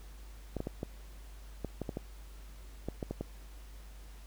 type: clicks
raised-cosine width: 2 ms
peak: -22 dBFS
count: 12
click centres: 0.567 / 0.604 / 0.671 / 0.831 / 1.647 / 1.817 / 1.892 / 1.971 / 2.886 / 3.028 / 3.11 / 3.21 s
effects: added 50 Hz sine -47 dBFS peak until 4.26 s + pink hiss -59 dBFS RMS until 4.26 s